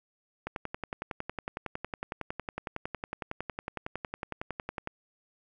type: click train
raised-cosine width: 0.5 ms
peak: -19 dBFS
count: 49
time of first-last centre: 0.47-4.874 s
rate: 10.9 Hz
effects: none